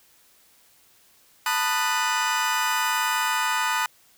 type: chord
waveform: 30% pulse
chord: B dominant seventh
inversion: third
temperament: just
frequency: 889 / 987.8 / 1234.7 / 1481.6 Hz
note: A5 / B5 / D#6 / F#6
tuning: +18 / 0 / -14 / +2 cents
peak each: -25 dBFS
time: 1.46-3.86 s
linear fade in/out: 2 ms
effects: white hiss -58 dBFS RMS until 4.17 s